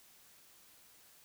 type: silence
effects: white hiss -62 dBFS RMS until 1.24 s